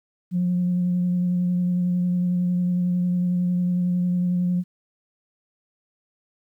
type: tone with vibrato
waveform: sine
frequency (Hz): 178.5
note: F3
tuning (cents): +38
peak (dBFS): -18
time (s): 0.31-4.64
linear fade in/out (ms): 50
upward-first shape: sine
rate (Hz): 11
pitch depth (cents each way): 14
effects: tanh soft clip ceiling -15 dBFS + 10-bit